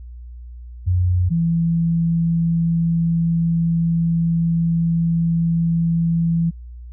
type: tone pair in turn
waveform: sine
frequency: 90.1 / 166.97 Hz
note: F#2 / E3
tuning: -45 / +23 cents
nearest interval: major seventh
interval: 1068 cents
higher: second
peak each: -14 / -15 dBFS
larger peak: first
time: 0.86-1.3 / 1.3-6.51 s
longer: second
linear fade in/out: 20 ms
effects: added 60 Hz sine -33 dBFS peak until 6.92 s

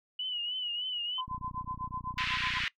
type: tone with vibrato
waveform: sine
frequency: 2938 Hz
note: F#7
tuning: 13 cents flat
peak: -32 dBFS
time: 0.19-1.21 s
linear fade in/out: 5 ms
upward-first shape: triangle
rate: 3.3 Hz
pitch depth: 79 cents each way
type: tone with tremolo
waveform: sine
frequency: 1022 Hz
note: C6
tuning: 41 cents flat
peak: -33 dBFS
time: 1.18-2.59 s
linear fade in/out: 2 ms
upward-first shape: sine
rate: 8 Hz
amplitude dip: 100%
type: click train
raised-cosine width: 5 ms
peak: -32 dBFS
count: 42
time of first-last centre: 1.28-2.638 s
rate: 30.2 Hz
type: band-pass noise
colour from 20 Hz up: white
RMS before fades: -33 dBFS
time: 2.18-2.68 s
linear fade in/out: 0 ms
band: 1600 to 3000 Hz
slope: 24 dB/octave
effects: noise-tail reverb RT60 0.1 s tail -20 dB re dry

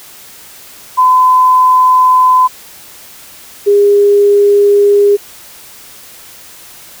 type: tone pair in turn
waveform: sine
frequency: 1016 / 406.9 Hz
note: B5 / G#4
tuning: +49 / -35 cents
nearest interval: octave + major third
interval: 1584 cents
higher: first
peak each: -4 dBFS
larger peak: neither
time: 0.97-2.48 / 3.66-5.17 s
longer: neither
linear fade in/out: 20 ms
effects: white hiss -35 dBFS RMS until 7 s

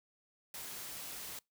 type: noise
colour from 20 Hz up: white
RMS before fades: -45 dBFS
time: 0.54-1.39 s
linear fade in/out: 2 ms
effects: noise-tail reverb RT60 0.2 s tail -25 dB re dry

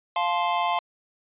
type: chord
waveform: square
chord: F major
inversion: none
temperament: just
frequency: 698.5 / 873.1 / 1047.7 Hz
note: F5 / A5 / C6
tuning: 0 / -14 / +2 cents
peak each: -27 / -28 / -27 dBFS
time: 0.16-0.79 s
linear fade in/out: 2 ms
effects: resampled to 8000 Hz

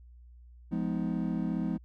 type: chord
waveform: triangle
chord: F half-diminished seventh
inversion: none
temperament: just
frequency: 174.61 / 209.5 / 251.4 / 314.3 Hz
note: F3 / Ab3 / Cb4 / Eb4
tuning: 0 / +15 / +31 / +18 cents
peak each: -31 / -32 / -33 / -35 dBFS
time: 0.71-1.78 s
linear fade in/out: 20 ms
effects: added 60 Hz sine -50 dBFS peak until 1.84 s

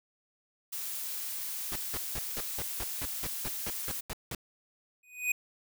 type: noise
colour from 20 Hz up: blue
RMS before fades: -37 dBFS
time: 0.72-4.01 s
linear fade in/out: 10 ms
type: noise bursts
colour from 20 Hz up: pink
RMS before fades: -37 dBFS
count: 13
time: 1.72-4.348 s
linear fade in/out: 0 ms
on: 36 ms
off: 180 ms
type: tone with exponential growth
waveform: square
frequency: 2489 Hz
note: D#7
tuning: in tune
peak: -24 dBFS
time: 5.03-5.32 s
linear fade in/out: 5 ms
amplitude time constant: 62 ms
effects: none

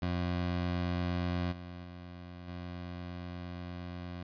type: tone with level steps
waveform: 20% pulse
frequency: 88.5 Hz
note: F2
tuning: 23 cents sharp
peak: -26 / -38 / -40 / -35 dBFS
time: 0.02-4.23 s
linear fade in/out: 5 ms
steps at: 1.51 / 1.83 / 2.47 s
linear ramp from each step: 20 ms
effects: resampled to 11025 Hz

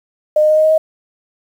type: tone with pitch steps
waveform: sine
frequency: 609 / 613.6 / 618.2 / 622.9 / 627.6 / 632.3 Hz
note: D#5 / D#5 / D#5 / D#5 / D#5 / D#5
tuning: -37 / -24 / -11 / +2 / +15 / +28 cents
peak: -8 dBFS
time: 0.36-0.78 s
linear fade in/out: 5 ms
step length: 70 ms
effects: 7-bit

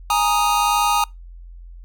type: chord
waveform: square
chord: Ab suspended second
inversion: none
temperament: equal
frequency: 830.6 / 932.3 / 1244.5 Hz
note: Ab5 / Bb5 / Eb6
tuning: 0 / 0 / 0 cents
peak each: -21 dBFS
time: 0.1-1.04 s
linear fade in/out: 2 ms
effects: noise-tail reverb RT60 0.2 s tail -25 dB re dry + added 43 Hz sine -36 dBFS peak until 1.84 s

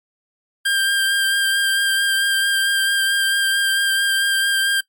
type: tone with vibrato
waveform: 25% pulse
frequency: 1591 Hz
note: G6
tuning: 25 cents sharp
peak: -12 dBFS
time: 0.65-4.81 s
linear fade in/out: 10 ms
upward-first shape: sine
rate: 4.5 Hz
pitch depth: 16 cents each way
effects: noise-tail reverb RT60 0.1 s tail -20 dB re dry + MP3 96 kbps

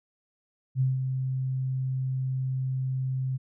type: tone with ADSR envelope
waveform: sine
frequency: 130.81 Hz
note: C3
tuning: in tune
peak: -20 dBFS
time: 0.75-3.38 s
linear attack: 56 ms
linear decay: 170 ms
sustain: -6 dB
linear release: 23 ms
effects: none

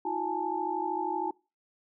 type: tone cluster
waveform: sine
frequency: 322.9 / 358.7 / 834 / 887 Hz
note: E4 / F4 / G#5 / A5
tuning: -36 / +46 / +7 / +14 cents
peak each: -37 / -35 / -33 / -33 dBFS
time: 0.05-1.31 s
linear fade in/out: 5 ms
effects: noise-tail reverb RT60 0.3 s tail -23 dB re dry

